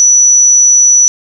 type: tone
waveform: sine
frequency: 5920 Hz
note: F#8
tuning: in tune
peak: -3 dBFS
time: 0-1.08 s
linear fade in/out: 0 ms
effects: none